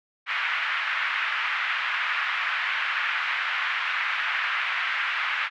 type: band-pass noise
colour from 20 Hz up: pink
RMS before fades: -27 dBFS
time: 0.26-5.5 s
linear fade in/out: 50 ms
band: 1300 to 2600 Hz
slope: 24 dB/octave
effects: none